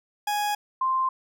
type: tone pair in turn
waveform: 40% pulse / sine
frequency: 830.6 / 1046.5 Hz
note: G#5 / C6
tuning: 0 / 0 cents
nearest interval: major third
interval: 400 cents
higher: second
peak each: -23 / -21 dBFS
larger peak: second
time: 0.27-0.55 / 0.81-1.09 s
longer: neither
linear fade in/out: 5 ms
effects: none